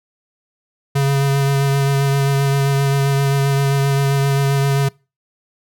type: tone with vibrato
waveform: square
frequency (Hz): 138.59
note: C#3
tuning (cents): 0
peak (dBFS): -14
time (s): 0.95-4.89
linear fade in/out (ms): 10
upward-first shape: sine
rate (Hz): 7.6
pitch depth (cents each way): 16
effects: noise-tail reverb RT60 0.3 s tail -24 dB re dry